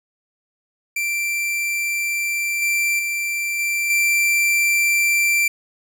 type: tone with level steps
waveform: 45% pulse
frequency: 2352 Hz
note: D7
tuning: 2 cents sharp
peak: -20 / -17 / -21 / -19 / -15 dBFS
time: 0.96-5.48 s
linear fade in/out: 5 ms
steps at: 2.62 / 2.99 / 3.59 / 3.9 s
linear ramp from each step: 2 ms
effects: none